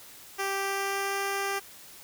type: tone with pitch glide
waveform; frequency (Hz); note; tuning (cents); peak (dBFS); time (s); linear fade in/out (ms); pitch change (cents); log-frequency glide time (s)
10% pulse; 392 to 395.4; G4 to G4; 0 to +15; -20; 0.38-1.6; 20; +15; 0.54-1.21
effects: white hiss -49 dBFS RMS until 2.03 s

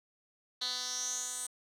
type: tone with band-pass filter sweep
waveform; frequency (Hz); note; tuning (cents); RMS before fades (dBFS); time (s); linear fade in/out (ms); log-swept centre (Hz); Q
10% pulse; 250; B3; +21; -37; 0.61-1.47; 10; 4200 to 8500; 6
effects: none

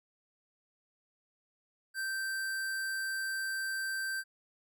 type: tone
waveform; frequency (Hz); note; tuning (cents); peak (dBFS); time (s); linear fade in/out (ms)
square; 1562; G6; -7; -34; 1.94-4.24; 50
effects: none

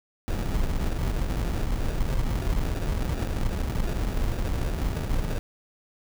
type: noise with sample-and-hold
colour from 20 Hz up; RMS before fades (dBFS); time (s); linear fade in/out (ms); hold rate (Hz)
brown; -26; 0.28-5.39; 0; 1050
effects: none

